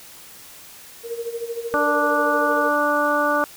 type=tone with tremolo; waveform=sine; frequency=466.2 Hz; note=A#4; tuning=in tune; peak=-23 dBFS; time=1.03-2.72 s; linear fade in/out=50 ms; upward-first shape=sine; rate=13 Hz; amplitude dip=75%
type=harmonic tone; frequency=293.7 Hz; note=D4; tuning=in tune; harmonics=1 / 2 / 3 / 4 / 5; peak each=-26 / -22 / -26 / -22 / -23 dBFS; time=1.74-3.44 s; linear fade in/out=0 ms
effects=white hiss -43 dBFS RMS until 3.56 s